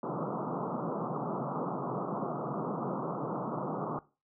pink band-pass noise, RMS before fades -35 dBFS, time 0.03-3.99 s, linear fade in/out 2 ms, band 130 to 1300 Hz, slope 96 dB/octave, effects noise-tail reverb RT60 0.3 s tail -18 dB re dry

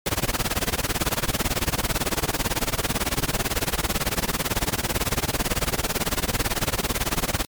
pink noise with tremolo, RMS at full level -21 dBFS, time 0.06-7.45 s, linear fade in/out 2 ms, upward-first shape sine, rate 18 Hz, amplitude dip 95%, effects MP3 96 kbps

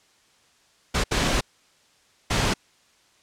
pink noise bursts at uneven times, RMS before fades -22 dBFS, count 3, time 0.94-1.04 / 1.11-1.41 / 2.3-2.54 s, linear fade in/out 10 ms, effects white hiss -60 dBFS RMS until 3.22 s + low-pass 7000 Hz 12 dB/octave

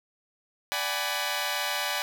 10% pulse chord, G# half-diminished seventh, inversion second, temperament equal with one note detuned, 587.3 / 751.2 / 830.6 / 987.8 Hz, D5 / F#5 / G#5 / B5, 0 / +26 / 0 / 0 cents, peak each -25 dBFS, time 0.72-2.02 s, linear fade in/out 0 ms, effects none

